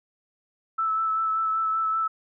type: tone with vibrato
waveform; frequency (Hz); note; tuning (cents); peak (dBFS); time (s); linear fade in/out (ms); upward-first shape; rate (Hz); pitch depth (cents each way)
sine; 1313; E6; -7; -22; 0.78-2.08; 10; sine; 5.2; 16
effects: none